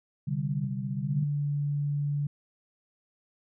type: chord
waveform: sine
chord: C suspended second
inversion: none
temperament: just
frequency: 130.81 / 147.16 / 196.22 Hz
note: C3 / D3 / G3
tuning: 0 / +4 / +2 cents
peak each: -33 / -29 / -34 dBFS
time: 0.27-1.24 s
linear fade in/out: 10 ms
type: tone with pitch glide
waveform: sine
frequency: 146.83 to 144.47 Hz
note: D3 to D3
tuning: 0 to -28 cents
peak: -26 dBFS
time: 0.64-2.27 s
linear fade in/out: 5 ms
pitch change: -28 cents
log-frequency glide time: 0.97-1.46 s
effects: none